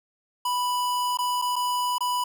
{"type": "tone with dropouts", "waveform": "square", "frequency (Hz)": 987.8, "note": "B5", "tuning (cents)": 0, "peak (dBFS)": -24, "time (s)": [0.45, 2.24], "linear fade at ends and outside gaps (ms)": 5, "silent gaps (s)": [[1.173, 1.187], [1.417, 1.421], [1.558, 1.562], [1.983, 2.006]], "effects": []}